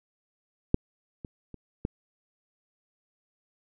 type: clicks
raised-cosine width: 3 ms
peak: -7 / -25 / -29 / -15 dBFS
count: 4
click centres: 0.744 / 1.248 / 1.543 / 1.851 s
effects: none